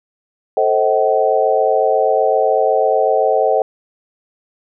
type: chord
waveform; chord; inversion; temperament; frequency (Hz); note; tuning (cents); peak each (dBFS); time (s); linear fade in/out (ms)
sine; A diminished seventh; none; just; 440 / 528 / 633.6 / 760.3; A4 / C5 / Eb5 / Gb5; 0 / +16 / +31 / +47; -17; 0.57-3.62; 2
effects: none